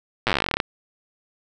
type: slowing click train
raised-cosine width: 0.3 ms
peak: -4 dBFS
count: 20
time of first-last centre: 0.27-0.602 s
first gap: 8 ms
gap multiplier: 1.08
effects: none